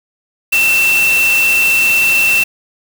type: tone in noise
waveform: sine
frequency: 2685 Hz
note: E7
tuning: 31 cents sharp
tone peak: -9 dBFS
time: 0.52-2.44 s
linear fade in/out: 10 ms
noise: white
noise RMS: -20 dBFS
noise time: 0.52-2.44 s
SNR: +8 dB
effects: none